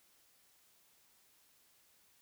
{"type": "silence", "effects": ["white hiss -69 dBFS RMS until 2.21 s"]}